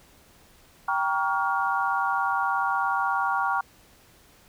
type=chord; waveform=sine; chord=G half-diminished seventh; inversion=none; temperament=just; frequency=784 / 940.8 / 1128.9 / 1411.2 Hz; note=G5 / Bb5 / Db6 / F6; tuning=0 / +16 / +31 / +18 cents; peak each=-28 dBFS; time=0.88-3.61 s; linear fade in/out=5 ms; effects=pink hiss -56 dBFS RMS until 4.48 s